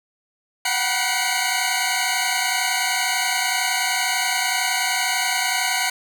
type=tone cluster; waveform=15% pulse; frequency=731 / 762 / 971 / 2116 / 2256 Hz; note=F#5 / G5 / B5 / C7 / C#7; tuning=-21 / -49 / -30 / +19 / +30 cents; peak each=-20 dBFS; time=0.65-5.9 s; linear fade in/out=5 ms; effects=none